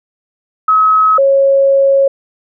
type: tone pair in turn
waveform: sine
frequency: 1280 / 548.2 Hz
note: D#6 / C#5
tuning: +49 / -19 cents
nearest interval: octave + minor third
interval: 1468 cents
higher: first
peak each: -6 dBFS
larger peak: neither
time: 0.68-1.18 / 1.18-2.08 s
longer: second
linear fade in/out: 5 ms
effects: none